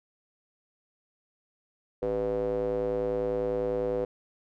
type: tone with band-pass filter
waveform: square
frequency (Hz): 55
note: A1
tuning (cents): 0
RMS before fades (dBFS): -29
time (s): 2.02-4.05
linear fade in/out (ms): 5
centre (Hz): 470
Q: 6.5
effects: none